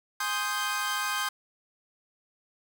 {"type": "chord", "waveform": "sawtooth", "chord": "Ab major seventh", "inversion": "none", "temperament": "equal", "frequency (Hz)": [830.6, 1046.5, 1244.5, 1568], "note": ["Ab5", "C6", "Eb6", "G6"], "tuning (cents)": [0, 0, 0, 0], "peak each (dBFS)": [-34, -30, -30, -28], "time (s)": [0.2, 1.29], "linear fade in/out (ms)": 5, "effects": []}